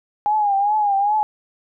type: tone with vibrato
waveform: sine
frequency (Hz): 821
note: G#5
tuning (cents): -20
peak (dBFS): -15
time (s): 0.26-1.23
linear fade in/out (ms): 0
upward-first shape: triangle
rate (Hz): 2.5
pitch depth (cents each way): 93
effects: none